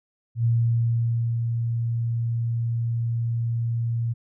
sine tone with ADSR envelope, 116.54 Hz, A#2, in tune, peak -17 dBFS, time 0.35-4.14 s, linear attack 99 ms, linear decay 940 ms, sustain -5 dB, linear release 21 ms, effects none

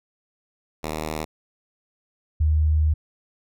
5% pulse / sine tone pair in turn, 77.78 / 77.11 Hz, D#2 / D#2, 0 / -15 cents, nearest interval unison, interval 15 cents, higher first, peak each -16 / -16 dBFS, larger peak neither, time 0.83-1.25 / 2.4-2.94 s, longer second, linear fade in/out 10 ms, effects none

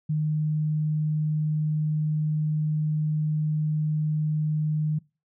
sine tone, 153.3 Hz, D#3, 25 cents flat, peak -22 dBFS, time 0.09-4.99 s, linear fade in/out 10 ms, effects noise-tail reverb RT60 0.3 s tail -24 dB re dry

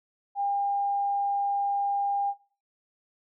sine tone, 803 Hz, G5, 41 cents sharp, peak -25 dBFS, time 0.35-2.34 s, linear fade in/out 50 ms, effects noise-tail reverb RT60 0.4 s tail -17 dB re dry

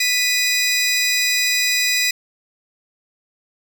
20% pulse tone pair together, 1980 / 2478 Hz, B6 / D#7, +4 / -8 cents, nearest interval major third, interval 388 cents, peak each -14 dBFS, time 0-2.11 s, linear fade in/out 5 ms, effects none

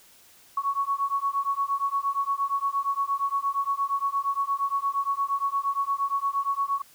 sine beating tone pair, 1108.7 / 1117.3 Hz, C#6 / C#6, 0 / +13 cents, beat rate 8.6 Hz, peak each -27 dBFS, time 0.57-6.82 s, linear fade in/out 5 ms, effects white hiss -55 dBFS RMS until 6.94 s

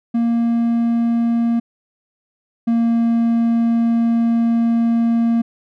triangle tone pair in turn, 233.1 / 231.6 Hz, A#3 / A#3, 0 / -11 cents, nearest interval unison, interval 11 cents, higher first, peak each -12 / -11 dBFS, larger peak second, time 0.14-1.6 / 2.67-5.42 s, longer second, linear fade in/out 10 ms, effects none

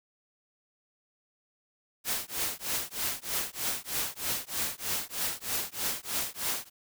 white noise with tremolo, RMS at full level -29 dBFS, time 2.04-6.7 s, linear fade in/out 50 ms, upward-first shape triangle, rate 3.2 Hz, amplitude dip 100%, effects none

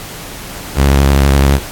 sawtooth tone with vibrato, 69.1 Hz, C#2, 5 cents flat, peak -3 dBFS, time 0.75-1.6 s, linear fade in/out 50 ms, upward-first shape sine, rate 12 Hz, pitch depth 47 cents each way, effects pink hiss -28 dBFS RMS until 1.71 s + AAC 64 kbps

